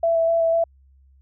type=tone with vibrato; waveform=sine; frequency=663 Hz; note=E5; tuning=10 cents sharp; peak=-16 dBFS; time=0.03-0.64 s; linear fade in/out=5 ms; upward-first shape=square; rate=4 Hz; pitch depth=11 cents each way; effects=added 67 Hz sine -51 dBFS peak until 1.21 s